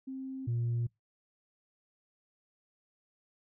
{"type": "tone pair in turn", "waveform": "sine", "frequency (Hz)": [264.6, 118.28], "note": ["C4", "A#2"], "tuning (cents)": [20, 26], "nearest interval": "octave + major second", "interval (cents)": 1394, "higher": "first", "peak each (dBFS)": [-37, -27], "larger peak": "second", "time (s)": [[0.07, 0.47], [0.47, 0.87]], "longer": "neither", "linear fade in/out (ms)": 10, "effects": ["noise-tail reverb RT60 0.2 s tail -26 dB re dry", "tanh soft clip ceiling -27 dBFS"]}